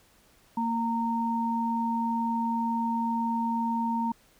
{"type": "tone pair together", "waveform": "sine", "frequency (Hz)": [230.5, 922], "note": ["A#3", "A#5"], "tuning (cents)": [-19, -19], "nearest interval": "2 octaves", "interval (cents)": 2400, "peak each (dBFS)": -28, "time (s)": [0.57, 4.12], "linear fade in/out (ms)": 5, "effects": ["pink hiss -61 dBFS RMS until 4.39 s"]}